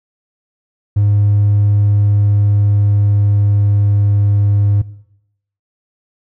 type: tone with pitch glide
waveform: triangle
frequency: 102.6 to 101.83 Hz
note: G#2 to G#2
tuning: -21 to -34 cents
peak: -6 dBFS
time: 0.96-4.82 s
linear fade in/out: 10 ms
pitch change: -13 cents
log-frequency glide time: 1.8-4.38 s
effects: noise-tail reverb RT60 0.8 s tail -21 dB re dry + tanh soft clip ceiling -4 dBFS